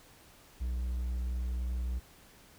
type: tone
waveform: triangle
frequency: 61.5 Hz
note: B1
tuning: 7 cents flat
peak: -29 dBFS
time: 0.6-2 s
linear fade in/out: 20 ms
effects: pink hiss -58 dBFS RMS until 2.58 s